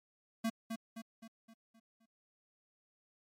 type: tone with echo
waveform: square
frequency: 225.8 Hz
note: A3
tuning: 45 cents sharp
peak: -32 dBFS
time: 0.44-0.5 s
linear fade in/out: 10 ms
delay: 260 ms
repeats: 6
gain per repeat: -6 dB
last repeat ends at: 2.06 s
effects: MP3 64 kbps